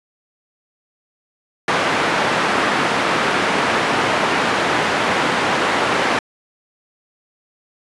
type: band-pass noise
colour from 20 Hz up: white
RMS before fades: -18 dBFS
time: 1.68-6.19 s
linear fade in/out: 2 ms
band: 170 to 1700 Hz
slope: 12 dB/octave
effects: resampled to 24000 Hz